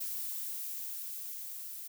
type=noise with level ramp; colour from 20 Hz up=violet; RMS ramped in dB=-37 to -44 dBFS; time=0-1.88 s; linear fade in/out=10 ms; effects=none